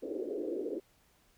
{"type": "band-pass noise", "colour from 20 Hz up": "pink", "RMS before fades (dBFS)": -37, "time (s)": [0.02, 0.8], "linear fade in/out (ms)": 10, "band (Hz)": [300, 500], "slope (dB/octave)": 48, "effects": ["pink hiss -68 dBFS RMS until 1.37 s"]}